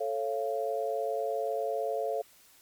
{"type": "chord", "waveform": "sine", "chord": "A augmented", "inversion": "none", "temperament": "just", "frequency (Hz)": [440, 550, 687.5], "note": ["A4", "C#5", "E#5"], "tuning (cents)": [0, -14, -27], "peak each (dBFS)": -33, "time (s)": [0, 2.22], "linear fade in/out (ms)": 10, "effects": ["white hiss -59 dBFS RMS until 2.61 s", "MP3 96 kbps"]}